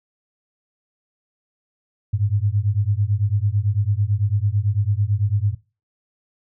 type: beating tone pair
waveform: sine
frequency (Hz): 98.4 / 107.4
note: G2 / A2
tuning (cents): +7 / -41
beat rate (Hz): 9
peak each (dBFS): -20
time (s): 2.13-5.55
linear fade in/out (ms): 10
effects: noise-tail reverb RT60 0.3 s tail -20 dB re dry